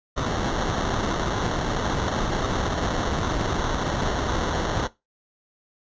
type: noise with sample-and-hold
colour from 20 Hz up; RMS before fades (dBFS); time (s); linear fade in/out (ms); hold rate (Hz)
pink; -25; 0.16-4.88; 20; 2450
effects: noise-tail reverb RT60 0.2 s tail -18 dB re dry + resampled to 16000 Hz